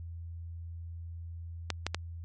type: clicks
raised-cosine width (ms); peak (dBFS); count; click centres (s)
0.2; -13; 3; 1.703 / 1.866 / 1.946
effects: added 84 Hz sine -39 dBFS peak until 2.24 s + MP3 48 kbps